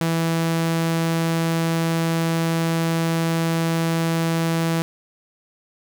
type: tone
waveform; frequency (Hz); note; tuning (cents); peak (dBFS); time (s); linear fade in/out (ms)
sawtooth; 164.81; E3; 0; -15; 0.01-4.82; 0
effects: none